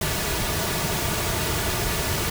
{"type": "noise with comb filter", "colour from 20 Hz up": "pink", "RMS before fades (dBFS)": -25, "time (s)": [0.01, 2.3], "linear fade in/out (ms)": 5, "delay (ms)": 3.8, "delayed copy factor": -0.5, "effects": []}